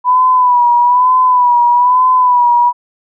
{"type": "tone with vibrato", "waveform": "sine", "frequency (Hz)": 987.8, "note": "B5", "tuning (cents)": 0, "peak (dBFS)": -6, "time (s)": [0.04, 2.73], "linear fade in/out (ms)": 50, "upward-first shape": "sine", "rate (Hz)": 1.1, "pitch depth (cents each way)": 52, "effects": []}